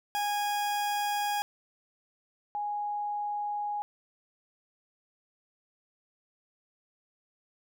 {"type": "tone pair in turn", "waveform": ["40% pulse", "sine"], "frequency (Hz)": [824, 828.2], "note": ["G#5", "G#5"], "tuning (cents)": [-14, -5], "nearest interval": "unison", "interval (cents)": 9, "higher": "second", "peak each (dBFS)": [-27, -30], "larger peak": "first", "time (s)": [[0.15, 1.42], [2.55, 3.82]], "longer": "neither", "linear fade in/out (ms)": 0, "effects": []}